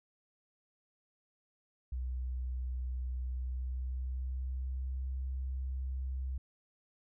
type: tone with pitch glide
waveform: sine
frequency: 62.9 to 65.27 Hz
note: B1 to C2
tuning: +32 to -4 cents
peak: -34 dBFS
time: 1.92-6.38 s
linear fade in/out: 5 ms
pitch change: +64 cents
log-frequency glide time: 3.31-5.11 s
effects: none